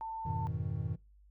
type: tone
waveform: sine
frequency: 893 Hz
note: A5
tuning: 25 cents sharp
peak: -37 dBFS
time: 0.01-0.47 s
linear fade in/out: 0 ms
type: chord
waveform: triangle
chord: F half-diminished seventh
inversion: none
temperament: equal with one note detuned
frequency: 87.31 / 103.83 / 123.47 / 157.55 Hz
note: F2 / Ab2 / Cb3 / Eb3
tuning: 0 / 0 / 0 / +22 cents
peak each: -37 dBFS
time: 0.25-0.96 s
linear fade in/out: 10 ms
effects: noise-tail reverb RT60 0.3 s tail -25 dB re dry + added 50 Hz sine -58 dBFS peak until 1.3 s